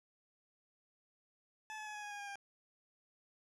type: tone with pitch steps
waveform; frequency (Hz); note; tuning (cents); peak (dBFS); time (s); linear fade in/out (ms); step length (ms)
20% pulse; 865 / 855.6 / 846.2 / 837 / 827.8 / 818.8 / 809.9 / 801; A5 / A5 / G#5 / G#5 / G#5 / G#5 / G#5 / G5; -30 / -49 / +32 / +13 / -6 / -25 / -44 / +37; -39; 1.7-2.356; 0; 82
effects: low-pass 8000 Hz 12 dB/octave